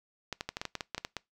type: clicks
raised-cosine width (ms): 0.2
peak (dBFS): -17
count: 12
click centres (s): 0.327 / 0.409 / 0.49 / 0.569 / 0.615 / 0.653 / 0.753 / 0.808 / 0.947 / 0.98 / 1.049 / 1.167
effects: noise-tail reverb RT60 0.2 s tail -23 dB re dry